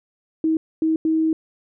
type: tone bursts at uneven times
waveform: sine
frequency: 319 Hz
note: D#4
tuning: 43 cents sharp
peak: -16 dBFS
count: 3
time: 0.44-0.57 / 0.82-0.96 / 1.05-1.33 s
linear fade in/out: 2 ms
effects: none